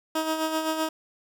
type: tone with tremolo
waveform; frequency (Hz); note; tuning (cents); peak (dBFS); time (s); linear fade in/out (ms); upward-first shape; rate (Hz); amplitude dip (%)
15% pulse; 316.8; D#4; +31; -17; 0.15-0.89; 5; sine; 7.8; 50
effects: none